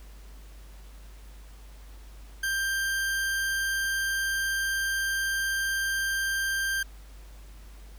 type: tone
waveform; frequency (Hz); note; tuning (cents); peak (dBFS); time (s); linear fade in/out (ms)
40% pulse; 1581; G6; +14; -25; 2.43-6.83; 5
effects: added 50 Hz sine -44 dBFS peak until 7.98 s + pink hiss -56 dBFS RMS until 7.98 s